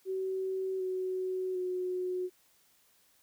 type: tone with pitch steps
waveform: sine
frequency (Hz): 379.1 / 372.2 / 365.3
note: F#4 / F#4 / F#4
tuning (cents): +42 / +10 / -22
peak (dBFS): -31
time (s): 0.05-2.3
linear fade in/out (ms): 50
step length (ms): 750
effects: white hiss -67 dBFS RMS until 3.22 s